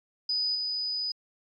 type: tone with level steps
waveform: sine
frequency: 4978 Hz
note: D#8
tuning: in tune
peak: -25 / -28 dBFS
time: 0.29-1.12 s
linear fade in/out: 5 ms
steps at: 0.55 s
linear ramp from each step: 2 ms
effects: MP3 48 kbps